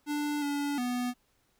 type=tone with pitch steps; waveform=square; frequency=294.3 / 286.7 / 246.5 Hz; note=D4 / D4 / B3; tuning=+4 / -42 / -3 cents; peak=-30 dBFS; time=0.06-1.14 s; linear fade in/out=50 ms; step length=360 ms; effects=pink hiss -71 dBFS RMS until 1.59 s